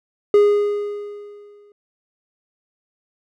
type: tone with exponential decay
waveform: triangle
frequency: 411.8 Hz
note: G#4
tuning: 15 cents flat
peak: -6 dBFS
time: 0.34-1.72 s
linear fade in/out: 2 ms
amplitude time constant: 300 ms
effects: none